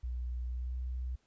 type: tone with pitch glide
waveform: sine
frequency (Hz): 61.1 to 62.64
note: B1 to B1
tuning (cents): -18 to +25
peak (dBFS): -34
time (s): 0.03-1.16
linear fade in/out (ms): 10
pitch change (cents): +43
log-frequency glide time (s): 0.48-0.77
effects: pink hiss -74 dBFS RMS until 1.26 s + resampled to 16000 Hz